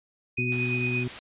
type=tone with tremolo; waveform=sine; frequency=2489 Hz; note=D#7; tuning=in tune; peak=-25 dBFS; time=0.37-1.04 s; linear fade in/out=10 ms; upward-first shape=triangle; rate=8.8 Hz; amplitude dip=50%
type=harmonic tone; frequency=123.47 Hz; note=B2; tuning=in tune; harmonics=1 / 2 / 3; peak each=-29 / -32 / -34 dBFS; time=0.38-1.08 s; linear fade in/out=5 ms
type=noise; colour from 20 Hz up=white; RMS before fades=-38 dBFS; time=0.52-1.19 s; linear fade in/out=0 ms
effects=resampled to 8000 Hz